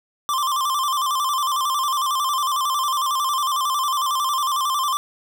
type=tone with vibrato; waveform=square; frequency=1108.7 Hz; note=C#6; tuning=in tune; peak=-20 dBFS; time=0.29-4.97 s; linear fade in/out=0 ms; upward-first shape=square; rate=11 Hz; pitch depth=95 cents each way; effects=none